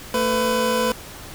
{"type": "tone pair together", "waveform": "25% pulse", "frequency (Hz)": [224.2, 501.6], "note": ["A3", "B4"], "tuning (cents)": [33, 27], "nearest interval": "octave + major second", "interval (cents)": 1394, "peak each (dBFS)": [-20, -16], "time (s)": [0.14, 0.92], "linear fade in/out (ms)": 2, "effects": ["pink hiss -38 dBFS RMS until 1.34 s"]}